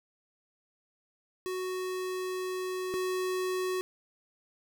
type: tone pair in turn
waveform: square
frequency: 370 / 370 Hz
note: F#4 / F#4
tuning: 0 / 0 cents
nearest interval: unison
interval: 0 cents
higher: neither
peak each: -33 / -30 dBFS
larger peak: second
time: 1.46-2.94 / 2.94-3.81 s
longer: first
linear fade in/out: 0 ms
effects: none